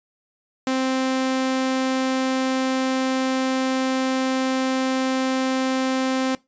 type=tone; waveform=sawtooth; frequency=261.6 Hz; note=C4; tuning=in tune; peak=-16 dBFS; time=0.67-6.35 s; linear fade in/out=2 ms; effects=noise-tail reverb RT60 0.2 s tail -20 dB re dry + resampled to 16000 Hz